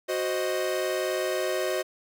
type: chord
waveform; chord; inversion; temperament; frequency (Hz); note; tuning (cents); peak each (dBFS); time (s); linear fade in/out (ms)
45% pulse; C diminished; second; equal; 370 / 523.3 / 622.3; Gb4 / C5 / Eb5; 0 / 0 / 0; -30 / -31 / -30; 0.08-1.83; 20
effects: none